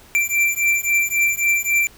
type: beating tone pair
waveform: square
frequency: 2349 / 2352.7 Hz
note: D7 / D7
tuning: 0 / +2 cents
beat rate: 3.7 Hz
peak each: -20 dBFS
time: 0.15-1.87 s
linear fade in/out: 0 ms
effects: pink hiss -47 dBFS RMS until 1.97 s